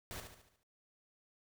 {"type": "noise with echo", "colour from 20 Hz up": "pink", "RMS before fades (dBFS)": -45, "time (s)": [0.11, 0.2], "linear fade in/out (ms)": 0, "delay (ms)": 72, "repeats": 6, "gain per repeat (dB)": -6, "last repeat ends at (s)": 0.632, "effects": []}